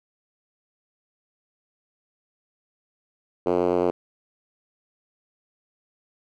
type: tone with band-pass filter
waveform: 5% pulse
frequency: 89 Hz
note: F2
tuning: 33 cents sharp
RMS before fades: -22 dBFS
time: 3.46-3.91 s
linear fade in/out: 5 ms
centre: 410 Hz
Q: 1.9
effects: none